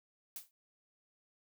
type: noise with exponential decay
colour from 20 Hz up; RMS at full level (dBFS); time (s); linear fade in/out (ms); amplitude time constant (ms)
blue; -40; 0.36-0.51; 1; 31
effects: none